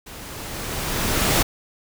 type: noise with level ramp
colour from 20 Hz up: pink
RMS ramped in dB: -39 to -17 dBFS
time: 0.06-1.43 s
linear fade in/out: 10 ms
effects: none